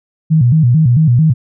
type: tone with vibrato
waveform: sine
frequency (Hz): 138.7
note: C#3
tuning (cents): +1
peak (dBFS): -6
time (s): 0.3-1.34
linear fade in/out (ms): 20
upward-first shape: square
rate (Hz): 4.5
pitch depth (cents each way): 230
effects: none